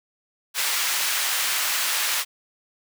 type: high-pass noise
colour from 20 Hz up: pink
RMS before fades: -24 dBFS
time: 0.54-2.25 s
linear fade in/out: 50 ms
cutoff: 1500 Hz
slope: 12 dB/octave
effects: none